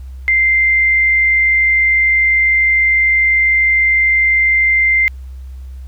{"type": "tone", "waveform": "sine", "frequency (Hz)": 2089, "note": "C7", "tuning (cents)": -3, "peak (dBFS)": -9, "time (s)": [0.28, 5.08], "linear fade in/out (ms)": 0, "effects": ["added 65 Hz sine -27 dBFS peak until 5.87 s", "pink hiss -54 dBFS RMS until 5.87 s"]}